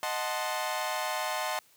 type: chord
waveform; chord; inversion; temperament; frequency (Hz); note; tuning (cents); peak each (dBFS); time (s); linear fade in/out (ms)
sawtooth; D# diminished seventh; none; equal; 622.3 / 740 / 880 / 1046.5; D#5 / F#5 / A5 / C6; 0 / 0 / 0 / 0; -32; 0.03-1.59; 0
effects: white hiss -62 dBFS RMS until 1.76 s + high-pass 80 Hz 12 dB/octave